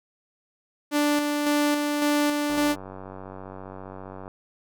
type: tone with tremolo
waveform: sawtooth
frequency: 293.7 Hz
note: D4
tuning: in tune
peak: -16 dBFS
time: 0.91-2.76 s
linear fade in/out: 50 ms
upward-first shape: square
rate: 1.8 Hz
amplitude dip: 35%
type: click train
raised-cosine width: 1 ms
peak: -25 dBFS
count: 170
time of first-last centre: 2.5-4.279 s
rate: 95 Hz
effects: none